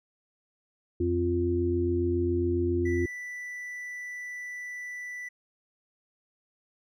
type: harmonic tone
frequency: 87.31 Hz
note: F2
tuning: in tune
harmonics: 1 / 3 / 4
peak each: -29 / -32 / -26 dBFS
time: 1-3.06 s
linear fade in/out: 5 ms
type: tone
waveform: triangle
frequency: 1975.5 Hz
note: B6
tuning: in tune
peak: -34 dBFS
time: 2.85-5.29 s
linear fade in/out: 10 ms
effects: none